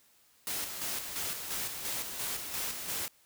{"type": "noise with tremolo", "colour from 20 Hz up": "white", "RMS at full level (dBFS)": -35, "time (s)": [0.47, 3.08], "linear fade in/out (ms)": 0, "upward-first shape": "square", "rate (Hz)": 2.9, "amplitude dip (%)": 45, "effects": ["white hiss -65 dBFS RMS until 3.25 s"]}